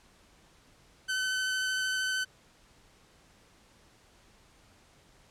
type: tone with vibrato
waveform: sawtooth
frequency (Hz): 1521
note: F#6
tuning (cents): +47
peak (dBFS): -25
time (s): 1.08-2.25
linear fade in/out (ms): 20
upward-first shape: sine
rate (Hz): 13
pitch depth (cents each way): 10
effects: pink hiss -61 dBFS RMS until 5.3 s + low-pass 9000 Hz 12 dB/octave